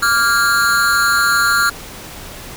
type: tone with amplitude modulation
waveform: square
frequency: 1396.9 Hz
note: F6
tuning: in tune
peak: -8 dBFS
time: 0.02-1.7 s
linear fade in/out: 10 ms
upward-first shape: sine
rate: 233 Hz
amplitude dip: 100%
effects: pink hiss -33 dBFS RMS until 2.56 s